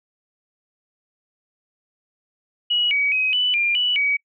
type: tone with pitch steps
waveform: sine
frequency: 2916 / 2267 / 2529 / 2983 / 2395 / 2957 / 2267 Hz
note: F#7 / C#7 / D#7 / F#7 / D7 / F#7 / C#7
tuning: -26 / +38 / +28 / +13 / +33 / -2 / +38 cents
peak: -17 dBFS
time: 2.7-4.17 s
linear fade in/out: 10 ms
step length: 210 ms
effects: noise-tail reverb RT60 0.1 s tail -26 dB re dry